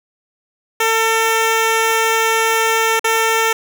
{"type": "tone with dropouts", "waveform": "10% pulse", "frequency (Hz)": 449.2, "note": "A4", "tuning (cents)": 36, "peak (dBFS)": -5, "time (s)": [0.8, 3.53], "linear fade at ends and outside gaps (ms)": 5, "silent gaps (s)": [2.995, 3.043], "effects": []}